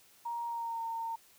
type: tone with pitch glide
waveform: sine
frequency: 939 to 913.3 Hz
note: A#5 to A#5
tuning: +12 to -36 cents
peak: -34 dBFS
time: 0.25-1.16 s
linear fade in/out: 10 ms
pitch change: -48 cents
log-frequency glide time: 0.46-0.82 s
effects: white hiss -62 dBFS RMS until 1.38 s